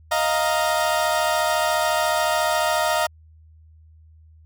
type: chord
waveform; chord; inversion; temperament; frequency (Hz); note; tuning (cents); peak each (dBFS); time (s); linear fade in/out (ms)
30% pulse; Eb suspended second; none; equal with one note detuned; 624.4 / 698.5 / 932.3; Eb5 / F5 / Bb5; +6 / 0 / 0; -20 / -21 / -22; 0.11-3.07; 10
effects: added 79 Hz sine -47 dBFS peak until 4.45 s